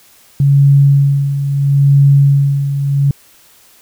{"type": "tone with tremolo", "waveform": "sine", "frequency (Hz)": 140.1, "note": "C#3", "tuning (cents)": 19, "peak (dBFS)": -4, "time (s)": [0.4, 3.11], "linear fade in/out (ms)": 2, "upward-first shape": "sine", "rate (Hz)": 0.75, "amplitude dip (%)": 65, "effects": ["white hiss -46 dBFS RMS until 3.81 s"]}